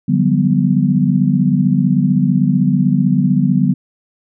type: chord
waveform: sine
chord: G major seventh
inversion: second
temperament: equal with one note detuned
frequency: 146.83 / 180.25 / 196 / 246.9 Hz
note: D3 / F#3 / G3 / B3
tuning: 0 / -45 / 0 / 0 cents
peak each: -16 dBFS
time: 0.08-3.74 s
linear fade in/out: 10 ms
effects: none